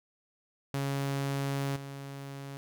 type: tone with level steps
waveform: sawtooth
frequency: 138.59 Hz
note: C#3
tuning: in tune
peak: -26 / -36 dBFS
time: 0.74-2.57 s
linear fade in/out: 0 ms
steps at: 1.76 s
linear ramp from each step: 2 ms
effects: none